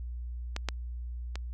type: clicks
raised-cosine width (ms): 0.2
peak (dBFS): -16 / -13 / -20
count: 3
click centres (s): 0.564 / 0.687 / 1.356
effects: added 60 Hz sine -35 dBFS peak until 1.53 s